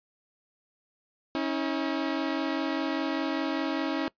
sawtooth tone pair together, 274.7 / 319.7 Hz, C#4 / D#4, -16 / +47 cents, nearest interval minor third, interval 263 cents, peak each -26 dBFS, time 1.35-4.08 s, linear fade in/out 0 ms, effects noise-tail reverb RT60 0.1 s tail -21 dB re dry + resampled to 11025 Hz

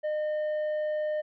sine tone with tanh clipping, 609 Hz, D#5, 37 cents flat, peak -28 dBFS, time 0.03-1.22 s, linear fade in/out 20 ms, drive 5 dB, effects none

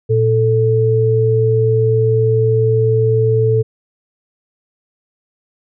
sine tone pair together, 115.94 / 440 Hz, A#2 / A4, -9 / 0 cents, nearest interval octave + major seventh, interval 2309 cents, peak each -13 dBFS, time 0.09-3.63 s, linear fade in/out 20 ms, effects none

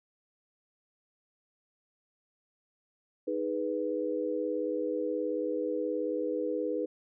sine chord, G# minor, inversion second, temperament equal, 311.1 / 415.3 / 493.9 Hz, D#4 / G#4 / B4, 0 / 0 / 0 cents, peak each -34 / -35 / -32 dBFS, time 3.27-6.86 s, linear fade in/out 10 ms, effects none

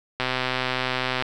click train, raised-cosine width 0.3 ms, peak -8 dBFS, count 132, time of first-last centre 0.2-1.223 s, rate 128 Hz, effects none

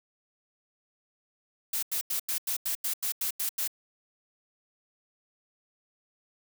blue noise bursts, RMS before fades -30 dBFS, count 11, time 1.73-3.677 s, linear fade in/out 5 ms, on 97 ms, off 88 ms, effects none

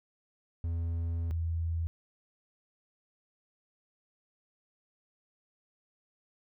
triangle / sine tone pair in turn, 83.8 / 82.93 Hz, E2 / E2, +29 / +11 cents, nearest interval unison, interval 18 cents, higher first, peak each -28 / -29 dBFS, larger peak first, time 0.64-1.31 / 1.31-1.87 s, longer first, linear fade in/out 0 ms, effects none

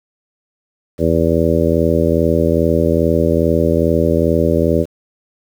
harmonic tone, 82.41 Hz, E2, in tune, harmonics 1 / 2 / 3 / 4 / 5 / 6 / 7, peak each -19 / -19 / -19 / -19 / -19 / -19 / -19 dBFS, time 0.98-4.86 s, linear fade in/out 50 ms, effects 7-bit

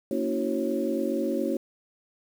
sine tone cluster, 230.7 / 280.4 / 324.8 / 372.3 / 546 Hz, A#3 / C#4 / E4 / F#4 / C#5, -18 / +20 / -26 / +11 / -26 cents, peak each -31 dBFS, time 0.11-1.57 s, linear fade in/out 2 ms, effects 8-bit

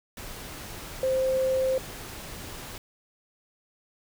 sine tone in noise, 523.3 Hz, C5, in tune, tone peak -22 dBFS, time 1.03-1.78 s, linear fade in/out 2 ms, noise pink, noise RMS -40 dBFS, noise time 0.17-2.78 s, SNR +15 dB, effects none

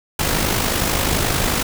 pink noise with amplitude modulation, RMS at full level -17 dBFS, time 0.19-1.63 s, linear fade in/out 5 ms, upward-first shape sine, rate 51.3 Hz, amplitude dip 50%, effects none

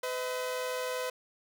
sawtooth tone pair together, 505 / 637 Hz, B4 / D#5, +39 / +41 cents, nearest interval major third, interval 402 cents, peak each -29 / -36 dBFS, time 0.03-1.1 s, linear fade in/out 5 ms, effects none

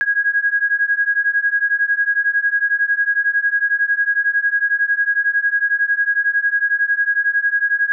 sine beating tone pair, 1640 / 1651 Hz, G#6 / G#6, -22 / -11 cents, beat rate 11 Hz, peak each -18 / -17 dBFS, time 0.01-7.92 s, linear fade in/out 0 ms, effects none

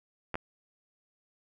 clicks, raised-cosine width 0.5 ms, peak -18 dBFS, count 2, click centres 0.343 / 0.355 s, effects none

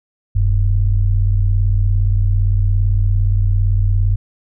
sine tone pair together, 40.45 / 98 Hz, E1 / G2, -32 / 0 cents, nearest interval octave + minor third, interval 1532 cents, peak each -14 dBFS, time 0.35-4.16 s, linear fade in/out 10 ms, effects none

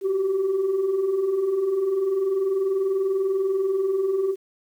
sine tone pair together, 366.8 / 387.1 Hz, F#4 / G4, -15 / -22 cents, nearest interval minor second, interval 93 cents, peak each -28 / -19 dBFS, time 0.01-4.36 s, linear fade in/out 50 ms, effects tanh soft clip ceiling -17 dBFS + 9-bit

